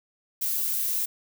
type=noise; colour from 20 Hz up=violet; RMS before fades=-27 dBFS; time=0.41-1.06 s; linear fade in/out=10 ms; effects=none